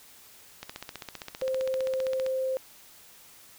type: click train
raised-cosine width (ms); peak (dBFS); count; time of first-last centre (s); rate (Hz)
0.2; -20; 26; 0.63-2.264; 15.3
type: tone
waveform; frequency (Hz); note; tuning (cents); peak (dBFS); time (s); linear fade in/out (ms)
sine; 523.3; C5; 0; -26; 1.42-2.57; 0
effects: white hiss -53 dBFS RMS until 3.58 s